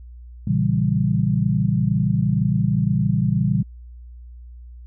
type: chord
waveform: sine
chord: A# diminished seventh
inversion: none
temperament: equal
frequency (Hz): 116.54 / 138.59 / 164.81 / 196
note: A#2 / C#3 / E3 / G3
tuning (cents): 0 / 0 / 0 / 0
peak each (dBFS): -22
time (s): 0.47-3.63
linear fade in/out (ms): 5
effects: added 60 Hz sine -37 dBFS peak until 4.86 s